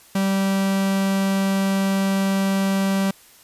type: tone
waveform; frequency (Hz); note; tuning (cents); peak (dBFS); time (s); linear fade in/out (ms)
45% pulse; 194.4; G3; -14; -18; 0.15-3.11; 5
effects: white hiss -50 dBFS RMS until 3.43 s + resampled to 32000 Hz